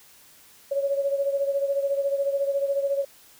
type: beating tone pair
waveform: sine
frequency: 554.4 / 568.4 Hz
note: C#5 / C#5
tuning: 0 / +43 cents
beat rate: 14 Hz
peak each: -23 / -29 dBFS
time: 0.71-3.05 s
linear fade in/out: 10 ms
effects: white hiss -53 dBFS RMS until 3.39 s